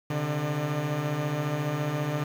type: tone cluster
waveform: sawtooth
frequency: 134 / 148.6 / 601 Hz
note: C3 / D3 / D5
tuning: +42 / +21 / +40 cents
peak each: -30 / -24 / -32 dBFS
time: 0.1-2.24 s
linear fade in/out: 5 ms
effects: low-pass 3000 Hz 12 dB/octave + 8-bit